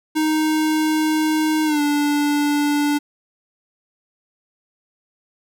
square tone with pitch glide, 311.1 to 291.9 Hz, D#4 to D4, 0 to -10 cents, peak -17 dBFS, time 0.15-2.99 s, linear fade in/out 20 ms, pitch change -110 cents, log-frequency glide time 1.65-1.81 s, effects none

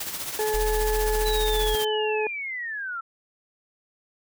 white noise with tremolo, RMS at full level -30 dBFS, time 0-1.85 s, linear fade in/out 5 ms, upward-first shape triangle, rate 15 Hz, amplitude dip 60%
harmonic tone, 429.2 Hz, A4, 43 cents flat, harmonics 1 / 2 / 4, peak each -24 / -30 / -36 dBFS, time 0.39-2.27 s, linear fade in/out 2 ms
sine tone, 42.27 Hz, E1, 44 cents sharp, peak -25 dBFS, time 0.54-1.75 s, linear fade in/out 0 ms
sine linear sweep, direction down, 4000 to 1318.5 Hz, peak -29 dBFS, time 1.25-3.01 s, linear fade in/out 10 ms
effects none

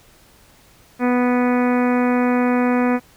harmonic tone, 246.9 Hz, B3, in tune, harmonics 1 / 2 / 3 / 4 / 5 / 6 / 7 / 8 / 9 / 10, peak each -16 / -22 / -26 / -28 / -30 / -32 / -33 / -34 / -35 / -36 dBFS, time 0.99-3 s, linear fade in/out 50 ms, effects pink hiss -51 dBFS RMS until 3.16 s

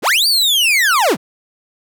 40% pulse linear two-way sweep, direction up then down, 110 to 4699 to 110 Hz, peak -10 dBFS, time 0.02-1.17 s, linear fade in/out 50 ms, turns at 0.27 s, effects none

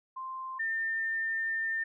sine tone pair in turn, 1046.5 / 1803 Hz, C6 / A6, 0 / +42 cents, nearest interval major sixth, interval 942 cents, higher second, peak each -36 / -29 dBFS, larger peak second, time 0.16-0.59 / 0.59-1.84 s, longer second, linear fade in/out 10 ms, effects none

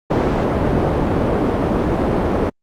white low-pass noise, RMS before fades -17 dBFS, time 0.1-2.5 s, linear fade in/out 10 ms, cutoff 520 Hz, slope 12 dB/octave, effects Opus 48 kbps

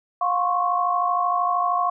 sine tone cluster, 710 / 1054 / 1107 Hz, F5 / C6 / C#6, +28 / +12 / -3 cents, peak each -23 / -26 / -22 dBFS, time 0.21-1.9 s, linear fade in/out 5 ms, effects none

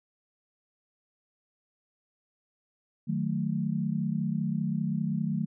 sine chord, D# diminished, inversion none, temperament equal with one note detuned, 154.67 / 185 / 220 Hz, D#3 / F#3 / A3, -10 / 0 / 0 cents, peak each -31 dBFS, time 3.07-5.46 s, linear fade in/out 20 ms, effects none

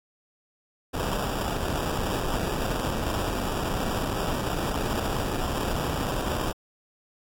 pink noise with sample-and-hold, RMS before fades -28 dBFS, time 0.93-6.53 s, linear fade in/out 20 ms, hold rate 2100 Hz, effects AAC 64 kbps

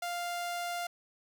sawtooth tone, 698.5 Hz, F5, in tune, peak -30 dBFS, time 0.02-0.87 s, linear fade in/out 5 ms, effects none

